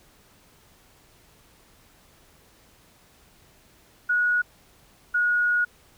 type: tone pair in turn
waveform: sine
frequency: 1457 / 1448.9 Hz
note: F#6 / F#6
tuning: -27 / -37 cents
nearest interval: unison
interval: 10 cents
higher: first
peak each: -19 / -19 dBFS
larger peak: neither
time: 4.09-4.42 / 5.14-5.65 s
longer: second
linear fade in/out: 10 ms
effects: pink hiss -57 dBFS RMS until 5.97 s